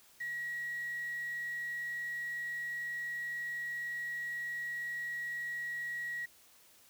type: tone with quantisation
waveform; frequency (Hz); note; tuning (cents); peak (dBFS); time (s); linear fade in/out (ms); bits
sine; 1911; A#6; +43; -36; 0.2-6.26; 10; 9
effects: white hiss -62 dBFS RMS until 6.89 s